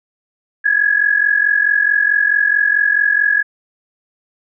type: tone pair together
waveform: sine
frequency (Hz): 1655.4 / 1700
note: G#6 / G#6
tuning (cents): -6 / +40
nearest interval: unison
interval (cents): 46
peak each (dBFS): -14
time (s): 0.64-3.43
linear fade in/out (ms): 20
effects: none